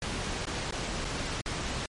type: noise with dropouts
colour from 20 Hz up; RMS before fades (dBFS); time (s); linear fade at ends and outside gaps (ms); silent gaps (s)
pink; -33; 0.02-1.86; 2; 0.455-0.469 / 0.71-0.723 / 1.046-1.051 / 1.412-1.459
effects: low-pass 7000 Hz 12 dB/octave + MP3 48 kbps